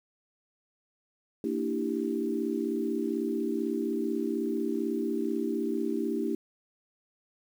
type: chord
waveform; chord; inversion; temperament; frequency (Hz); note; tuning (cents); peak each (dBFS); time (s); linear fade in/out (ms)
sine; E half-diminished seventh; second; equal with one note detuned; 229.5 / 293.7 / 329.6 / 392; Bb3 / D4 / E4 / G4; -27 / 0 / 0 / 0; -33; 1.44-6.35; 2
effects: 9-bit

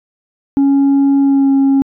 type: tone with pitch glide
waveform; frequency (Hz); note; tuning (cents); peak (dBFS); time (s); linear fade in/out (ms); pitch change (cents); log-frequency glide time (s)
sine; 277.2 to 272.9; C#4 to C#4; 0 to -27; -5; 0.57-1.82; 0; -27; 1.2-1.52
effects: tanh soft clip ceiling -7 dBFS

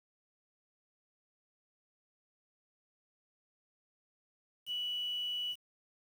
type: tone with quantisation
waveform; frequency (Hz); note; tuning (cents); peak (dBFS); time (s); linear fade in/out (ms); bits
sine; 2950; F#7; -6; -34; 4.66-5.56; 50; 9
effects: none

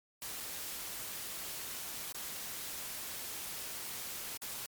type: noise with dropouts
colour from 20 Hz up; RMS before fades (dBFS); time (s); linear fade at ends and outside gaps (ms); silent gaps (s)
white; -42; 0.22-4.66; 0; 0.402-0.406 / 2.123-2.146 / 4.372-4.419
effects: MP3 96 kbps

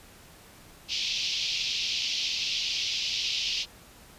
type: band-pass noise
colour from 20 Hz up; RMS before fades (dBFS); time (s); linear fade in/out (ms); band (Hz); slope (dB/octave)
pink; -30; 0.88-3.66; 50; 2600 to 5600; 48
effects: pink hiss -52 dBFS RMS until 4.18 s + resampled to 32000 Hz

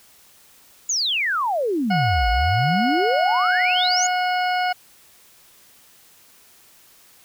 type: exponential two-way sweep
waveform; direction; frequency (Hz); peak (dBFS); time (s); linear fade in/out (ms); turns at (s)
sine; down then up; 7040 to 51.9 to 7040; -19; 0.89-4.07; 5; 2.29
type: harmonic tone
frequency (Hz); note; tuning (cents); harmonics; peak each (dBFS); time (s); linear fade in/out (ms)
728; F#5; -28; 1 / 2 / 3 / 4 / 6 / 7; -20 / -26 / -30 / -32 / -36 / -37; 1.9-4.73; 10
effects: white hiss -52 dBFS RMS until 7.24 s

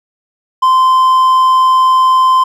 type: tone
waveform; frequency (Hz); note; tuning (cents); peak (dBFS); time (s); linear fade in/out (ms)
triangle; 1036; C6; -17; -4; 0.62-2.44; 10
effects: none

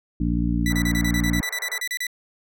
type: harmonic tone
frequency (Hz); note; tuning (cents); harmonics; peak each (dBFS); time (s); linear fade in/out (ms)
58.27; A#1; 0; 1 / 2 / 3 / 4 / 5; -24 / -30 / -25 / -27 / -26; 0.2-1.41; 5
type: tone bursts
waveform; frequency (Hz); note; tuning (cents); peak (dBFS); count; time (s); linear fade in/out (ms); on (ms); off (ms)
sawtooth; 1975.5; B6; 0; -21; 15; 0.66-2.068; 2; 64; 32
type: band-pass noise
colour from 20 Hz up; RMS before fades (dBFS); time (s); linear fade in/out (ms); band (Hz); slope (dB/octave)
white; -40; 0.69-1.81; 20; 400 to 2100; 96
effects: none

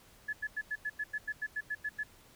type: tone bursts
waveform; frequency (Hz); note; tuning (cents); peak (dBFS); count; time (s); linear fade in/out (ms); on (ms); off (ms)
sine; 1712; A6; -48; -32; 13; 0.28-2.035; 10; 51; 91
effects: pink hiss -60 dBFS RMS until 2.35 s

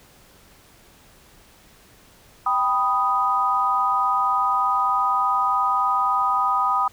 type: chord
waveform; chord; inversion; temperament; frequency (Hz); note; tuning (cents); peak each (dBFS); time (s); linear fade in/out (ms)
sine; G augmented; none; equal; 784 / 987.8 / 1244.5; G5 / B5 / D#6; 0 / 0 / 0; -25 / -23 / -20; 2.46-6.88; 5
effects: pink hiss -52 dBFS RMS until 6.92 s

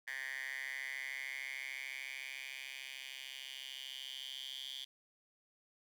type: tone with high-pass filter sweep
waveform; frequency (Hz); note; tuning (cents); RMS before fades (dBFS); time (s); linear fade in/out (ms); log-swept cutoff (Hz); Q
10% pulse; 133.5; C3; +35; -45; 0.07-4.85; 10; 1800 to 3300; 6.9
effects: none

